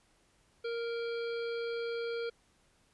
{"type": "harmonic tone", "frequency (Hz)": 466.2, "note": "A#4", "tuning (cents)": 0, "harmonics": [1, 3, 5, 7, 9, 10], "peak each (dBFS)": [-34, -44, -48, -51, -53, -54], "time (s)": [0.64, 2.3], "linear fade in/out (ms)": 10, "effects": ["pink hiss -69 dBFS RMS until 2.93 s", "resampled to 24000 Hz"]}